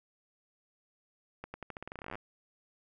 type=accelerating click train; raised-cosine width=0.5 ms; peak=-26 dBFS; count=20; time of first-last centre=1.44-2.155 s; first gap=100 ms; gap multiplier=0.87; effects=none

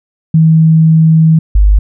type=tone pair in turn; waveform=sine; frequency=160.3 / 50.67 Hz; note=E3 / G#1; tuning=-48 / -42 cents; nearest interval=octave + minor sixth; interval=1994 cents; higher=first; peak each=-3 dBFS; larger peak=neither; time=0.34-1.39 / 1.55-1.79 s; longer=first; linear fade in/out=5 ms; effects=none

